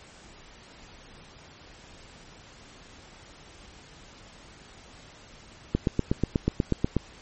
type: click train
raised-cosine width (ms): 3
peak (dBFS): -9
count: 11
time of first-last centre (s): 5.75-6.967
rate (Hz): 8.22
effects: pink hiss -50 dBFS RMS until 7.21 s + MP3 32 kbps